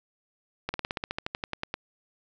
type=slowing click train; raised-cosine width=0.3 ms; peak=-14 dBFS; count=15; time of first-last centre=0.69-1.741 s; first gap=50 ms; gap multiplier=1.06; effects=resampled to 16000 Hz + 9-bit